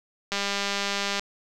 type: click train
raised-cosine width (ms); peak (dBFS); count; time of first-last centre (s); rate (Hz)
0.2; -10; 176; 0.32-1.195; 200
effects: none